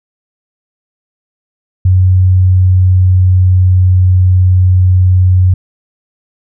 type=tone with pitch glide; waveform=sine; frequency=92.5 to 91.86 Hz; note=F#2 to F#2; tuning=0 to -12 cents; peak=-4 dBFS; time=1.85-5.54 s; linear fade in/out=5 ms; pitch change=-12 cents; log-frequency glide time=2.17-4.02 s; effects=none